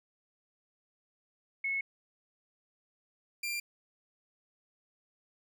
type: tone pair in turn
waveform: sine / sawtooth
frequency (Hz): 2191 / 2379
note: C#7 / D7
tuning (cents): -21 / +22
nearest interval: minor second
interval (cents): 143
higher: second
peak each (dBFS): -30 / -30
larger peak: neither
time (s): 1.64-1.81 / 3.43-3.6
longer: neither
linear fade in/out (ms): 5
effects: none

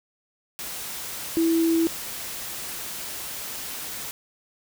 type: tone in noise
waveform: sine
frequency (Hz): 329.6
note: E4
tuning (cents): 0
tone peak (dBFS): -18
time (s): 1.37-1.87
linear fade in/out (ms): 0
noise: white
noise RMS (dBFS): -34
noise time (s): 0.59-4.11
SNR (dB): +13
effects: none

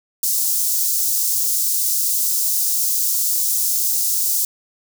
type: high-pass noise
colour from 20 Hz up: white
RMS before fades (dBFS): -19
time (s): 0.23-4.45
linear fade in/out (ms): 2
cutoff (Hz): 5400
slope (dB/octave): 24
effects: none

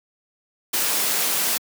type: noise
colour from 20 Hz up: white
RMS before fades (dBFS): -22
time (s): 0.73-1.58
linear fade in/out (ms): 10
effects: high-pass 200 Hz 12 dB/octave

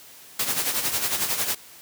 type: noise with tremolo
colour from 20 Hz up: white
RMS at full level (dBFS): -23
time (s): 0.39-1.55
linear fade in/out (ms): 5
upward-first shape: sine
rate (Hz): 11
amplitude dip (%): 60
effects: white hiss -47 dBFS RMS until 1.81 s + high-pass 80 Hz 12 dB/octave

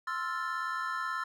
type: chord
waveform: triangle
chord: F major seventh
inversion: second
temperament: equal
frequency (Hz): 1046.5 / 1318.5 / 1396.9 / 1760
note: C6 / E6 / F6 / A6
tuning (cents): 0 / 0 / 0 / 0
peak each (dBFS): -36 / -34 / -37 / -37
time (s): 0.07-1.24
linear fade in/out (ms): 5
effects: none

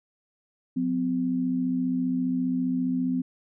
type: tone pair together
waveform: sine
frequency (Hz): 180.88 / 255.8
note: F#3 / C4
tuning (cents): -39 / -39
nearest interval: tritone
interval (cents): 600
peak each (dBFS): -30 / -24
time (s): 0.76-3.22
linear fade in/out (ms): 10
effects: none

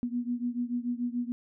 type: beating tone pair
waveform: sine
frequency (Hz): 240 / 246.9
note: B3 / B3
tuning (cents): -49 / 0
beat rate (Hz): 6.9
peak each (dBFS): -31 / -33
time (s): 0.03-1.32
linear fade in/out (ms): 0
effects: none

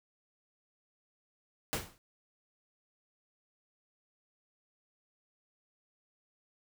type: noise with exponential decay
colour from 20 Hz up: pink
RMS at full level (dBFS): -30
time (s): 1.73-1.98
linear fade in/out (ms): 0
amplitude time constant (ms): 53
effects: none

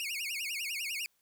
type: tone with vibrato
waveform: sawtooth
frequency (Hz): 2489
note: D#7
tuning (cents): 0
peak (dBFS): -31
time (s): 0-1.06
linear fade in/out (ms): 0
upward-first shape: sine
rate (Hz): 10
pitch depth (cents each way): 250
effects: white hiss -74 dBFS RMS until 1.21 s

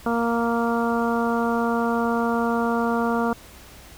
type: harmonic tone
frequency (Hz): 233.1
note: A#3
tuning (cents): 0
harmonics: 1 / 2 / 3 / 4 / 5 / 6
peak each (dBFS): -23 / -26 / -28 / -29 / -30 / -31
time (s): 0.06-3.33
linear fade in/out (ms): 2
effects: added 60 Hz sine -50 dBFS peak until 3.97 s + pink hiss -46 dBFS RMS until 3.97 s

